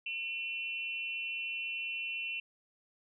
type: tone with amplitude modulation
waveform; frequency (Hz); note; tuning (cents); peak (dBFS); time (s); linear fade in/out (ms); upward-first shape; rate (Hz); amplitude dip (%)
sine; 2707; E7; +45; -31; 0.06-2.4; 5; sine; 270; 85
effects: none